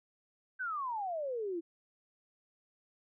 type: exponential sweep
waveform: sine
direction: down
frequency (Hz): 1568 to 323.7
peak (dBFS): -34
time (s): 0.59-1.61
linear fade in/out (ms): 20
effects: none